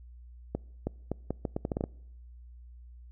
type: accelerating click train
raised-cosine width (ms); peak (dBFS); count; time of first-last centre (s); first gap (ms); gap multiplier
2; -17; 11; 0.55-1.839; 320; 0.77
effects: noise-tail reverb RT60 0.8 s tail -26 dB re dry + added 60 Hz sine -47 dBFS peak until 3.11 s